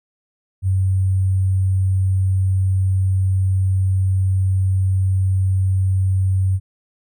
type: tone with sample-and-hold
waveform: sine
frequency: 94.7 Hz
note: F#2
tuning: 41 cents sharp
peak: -14 dBFS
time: 0.62-6.6 s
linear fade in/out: 50 ms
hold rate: 8820 Hz
effects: none